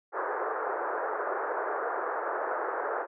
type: band-pass noise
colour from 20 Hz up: pink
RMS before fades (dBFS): -32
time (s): 0.12-3.07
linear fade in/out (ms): 50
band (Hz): 390 to 1600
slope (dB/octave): 48
effects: none